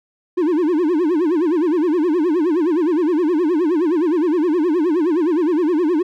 triangle tone with vibrato, 329.6 Hz, E4, in tune, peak -12 dBFS, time 0.37-6.03 s, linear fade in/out 10 ms, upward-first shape sine, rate 9.6 Hz, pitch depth 200 cents each way, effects none

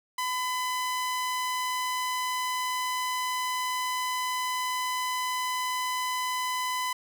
sawtooth tone, 1007 Hz, B5, 33 cents sharp, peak -24 dBFS, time 0.18-6.93 s, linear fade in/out 5 ms, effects none

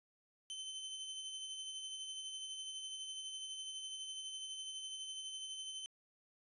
sawtooth tone with tremolo, 3071 Hz, G7, 36 cents flat, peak -39 dBFS, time 0.5-5.86 s, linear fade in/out 0 ms, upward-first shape sine, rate 12 Hz, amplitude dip 35%, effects resampled to 24000 Hz

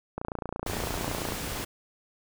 click train, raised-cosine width 1 ms, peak -18 dBFS, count 34, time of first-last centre 0.18-1.322 s, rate 28.9 Hz
pink noise, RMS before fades -34 dBFS, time 0.66-1.65 s, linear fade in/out 10 ms
effects none

